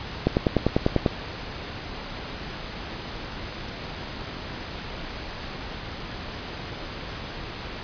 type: click train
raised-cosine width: 2 ms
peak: -5 dBFS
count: 9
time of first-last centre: 0.27-1.062 s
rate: 10.1 Hz
effects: pink hiss -35 dBFS RMS until 7.83 s + resampled to 11025 Hz